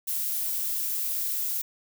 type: noise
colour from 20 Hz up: violet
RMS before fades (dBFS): -29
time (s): 0.07-1.62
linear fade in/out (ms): 10
effects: none